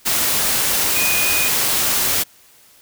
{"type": "tone in noise", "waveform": "sine", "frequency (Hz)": 2476, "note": "D#7", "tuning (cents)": -9, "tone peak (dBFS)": -20, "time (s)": [0.95, 1.49], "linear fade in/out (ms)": 20, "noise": "white", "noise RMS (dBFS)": -18, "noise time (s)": [0.05, 2.24], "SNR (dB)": -5, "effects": ["white hiss -50 dBFS RMS until 2.81 s"]}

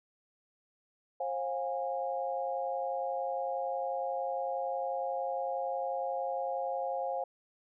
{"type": "tone cluster", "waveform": "sine", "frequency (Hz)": [534, 708, 819], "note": ["C5", "F5", "G#5"], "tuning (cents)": [35, 23, -24], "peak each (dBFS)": [-35, -36, -37], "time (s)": [1.2, 7.24], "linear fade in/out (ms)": 5, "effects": []}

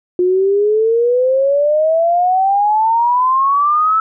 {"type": "exponential sweep", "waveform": "sine", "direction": "up", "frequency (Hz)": [355.4, 1318.5], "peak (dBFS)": -10, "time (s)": [0.19, 4], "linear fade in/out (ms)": 2, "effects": []}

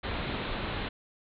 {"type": "low-pass noise", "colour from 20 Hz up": "pink", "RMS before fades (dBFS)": -34, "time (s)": [0.03, 0.89], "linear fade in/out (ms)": 10, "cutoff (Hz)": 4100, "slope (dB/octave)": 96, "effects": []}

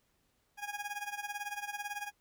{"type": "tone with tremolo", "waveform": "20% pulse", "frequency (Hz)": 822, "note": "G#5", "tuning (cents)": -18, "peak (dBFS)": -30, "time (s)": [0.57, 2.12], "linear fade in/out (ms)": 50, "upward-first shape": "sine", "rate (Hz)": 18, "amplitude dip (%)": 80, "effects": ["pink hiss -75 dBFS RMS until 2.2 s"]}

